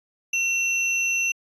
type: tone with sample-and-hold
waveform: sine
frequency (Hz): 2720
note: F7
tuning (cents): -46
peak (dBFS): -20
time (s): 0.33-1.32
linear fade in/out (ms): 5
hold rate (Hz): 8820
effects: resampled to 24000 Hz